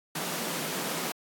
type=high-pass noise; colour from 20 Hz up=pink; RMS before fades=-33 dBFS; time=0.15-1.12 s; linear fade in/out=5 ms; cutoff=150 Hz; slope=96 dB/octave; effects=AAC 64 kbps